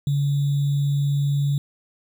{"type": "tone with sample-and-hold", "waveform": "sine", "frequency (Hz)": 142, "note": "C#3", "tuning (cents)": 42, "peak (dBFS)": -18, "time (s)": [0.07, 1.58], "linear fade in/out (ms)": 2, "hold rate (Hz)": 3675, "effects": []}